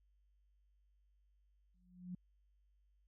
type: tone with exponential growth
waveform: sine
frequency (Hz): 180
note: F#3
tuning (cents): -47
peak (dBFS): -40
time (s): 1.74-2.15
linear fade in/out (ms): 5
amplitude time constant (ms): 88
effects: added 50 Hz sine -70 dBFS peak until 3.07 s